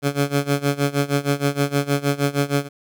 15% pulse tone with tremolo, 141.8 Hz, C#3, 40 cents sharp, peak -9 dBFS, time 0.02-2.69 s, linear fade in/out 50 ms, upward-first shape sine, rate 6.4 Hz, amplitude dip 90%, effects none

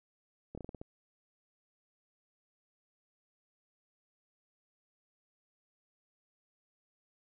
slowing click train, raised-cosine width 2 ms, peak -30 dBFS, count 7, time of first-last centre 0.55-0.815 s, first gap 26 ms, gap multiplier 1.21, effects none

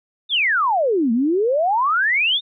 sine exponential two-way sweep, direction down then up, 3729 to 220 to 3729 Hz, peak -15 dBFS, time 0.29-2.41 s, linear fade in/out 50 ms, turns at 1.12 s, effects none

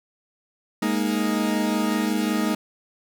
40% pulse chord, Ab suspended second, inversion none, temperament equal, 207.7 / 233.1 / 311.1 Hz, Ab3 / Bb3 / Eb4, 0 / 0 / 0 cents, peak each -24 / -25 / -25 dBFS, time 0.82-2.55 s, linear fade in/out 5 ms, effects none

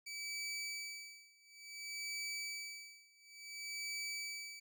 20% pulse tone with tremolo, 2300 Hz, D7, 37 cents flat, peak -35 dBFS, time 0.06-4.6 s, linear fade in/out 10 ms, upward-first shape sine, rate 0.57 Hz, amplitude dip 95%, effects none

